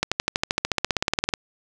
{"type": "accelerating click train", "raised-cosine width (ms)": 0.2, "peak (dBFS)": -3, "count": 21, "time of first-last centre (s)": [0.03, 1.338], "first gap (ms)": 86, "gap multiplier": 0.97, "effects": []}